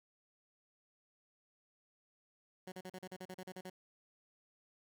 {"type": "tone bursts", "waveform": "15% pulse", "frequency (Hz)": 185, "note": "F#3", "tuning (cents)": 0, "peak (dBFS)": -39, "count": 12, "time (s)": [2.67, 3.699], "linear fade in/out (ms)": 5, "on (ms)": 50, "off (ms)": 39, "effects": []}